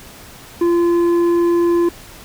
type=tone with tanh clipping; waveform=triangle; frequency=343.7 Hz; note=F4; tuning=28 cents flat; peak=-13 dBFS; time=0.61-1.89 s; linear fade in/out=5 ms; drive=11 dB; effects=pink hiss -39 dBFS RMS until 2.24 s